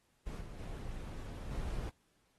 brown noise with level steps, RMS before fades -42 / -47 / -43 / -39 dBFS, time 0.26-1.9 s, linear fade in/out 10 ms, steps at 0.41 / 0.59 / 1.51 s, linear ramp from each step 2 ms, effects pink hiss -75 dBFS RMS until 2.38 s + AAC 32 kbps

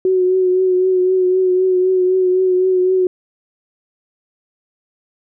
sine tone with vibrato, 370 Hz, F#4, in tune, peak -11 dBFS, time 0.05-3.07 s, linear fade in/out 2 ms, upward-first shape triangle, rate 3.9 Hz, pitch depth 33 cents each way, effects none

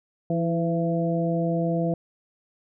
harmonic tone with a mistuned harmonic, 168.1 Hz, E3, 34 cents sharp, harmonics 1 / 2 / 3 / 4, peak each -24 / -29 / -29 / -29 dBFS, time 0.3-1.94 s, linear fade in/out 2 ms, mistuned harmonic 2, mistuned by -31 cents, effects none

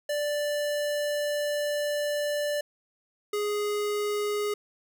square tone pair in turn, 587.3 / 415.3 Hz, D5 / G#4, 0 / 0 cents, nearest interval tritone, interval 600 cents, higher first, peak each -27 dBFS, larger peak neither, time 0.09-2.61 / 3.33-4.54 s, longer first, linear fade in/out 5 ms, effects none

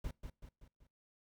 brown noise with echo, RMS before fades -40 dBFS, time 0.04-0.11 s, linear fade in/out 5 ms, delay 190 ms, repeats 4, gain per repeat -6 dB, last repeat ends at 0.87 s, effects noise-tail reverb RT60 0.3 s tail -24 dB re dry

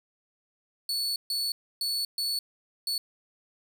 40% pulse tone bursts at uneven times, 4435 Hz, C#8, in tune, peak -26 dBFS, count 5, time 0.89-1.16 / 1.3-1.52 / 1.81-2.05 / 2.18-2.39 / 2.87-2.98 s, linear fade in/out 2 ms, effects none

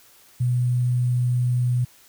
sine tone with sample-and-hold, 123.47 Hz, B2, in tune, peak -18 dBFS, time 0.4-1.85 s, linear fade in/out 10 ms, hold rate 8820 Hz, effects white hiss -53 dBFS RMS until 2.08 s

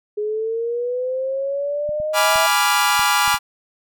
sine linear sweep, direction up, 415.3 to 656 Hz, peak -20 dBFS, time 0.17-2.47 s, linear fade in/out 10 ms
clicks, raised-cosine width 5 ms, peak -25 dBFS, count 6, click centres 1.892 / 2.001 / 2.358 / 2.994 / 3.278 / 3.343 s
sawtooth chord, G# diminished seventh, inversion none, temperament equal, 830.6 / 987.8 / 1174.7 / 1396.9 Hz, G#5 / B5 / D6 / F6, 0 / 0 / 0 / 0 cents, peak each -17 dBFS, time 2.13-3.39 s, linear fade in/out 50 ms
effects none

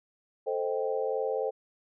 sine chord, A half-diminished seventh, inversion none, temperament equal, 440 / 523.3 / 622.3 / 784 Hz, A4 / C5 / Eb5 / G5, 0 / 0 / 0 / 0 cents, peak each -31 / -31 / -37 / -37 dBFS, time 0.46-1.51 s, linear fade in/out 20 ms, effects none

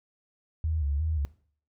sine tone with vibrato, 75.1 Hz, D2, 39 cents sharp, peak -25 dBFS, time 0.64-1.25 s, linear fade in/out 0 ms, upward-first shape square, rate 2.8 Hz, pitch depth 94 cents each way, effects noise-tail reverb RT60 0.5 s tail -19 dB re dry

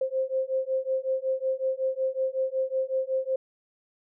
sine beating tone pair, 523 / 528.4 Hz, C5 / C5, -1 / +17 cents, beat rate 5.4 Hz, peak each -28 dBFS, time 0.01-3.36 s, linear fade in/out 5 ms, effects none

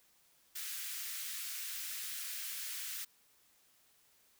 white high-pass noise, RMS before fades -42 dBFS, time 0.55-3.05 s, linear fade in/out 10 ms, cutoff 1500 Hz, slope 24 dB/octave, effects white hiss -69 dBFS RMS until 4.39 s

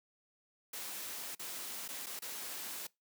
white noise with dropouts, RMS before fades -43 dBFS, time 0.73-2.87 s, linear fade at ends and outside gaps 5 ms, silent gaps 1.351-1.394 / 1.88-1.887 / 2.062-2.066 / 2.192-2.22 s, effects noise-tail reverb RT60 0.2 s tail -23 dB re dry + high-pass 200 Hz 12 dB/octave

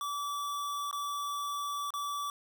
square tone with dropouts, 1154 Hz, D6, 31 cents flat, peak -34 dBFS, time 0.01-2.3 s, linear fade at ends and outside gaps 1 ms, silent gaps 0.912-0.928 / 1.905-1.938 s, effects none

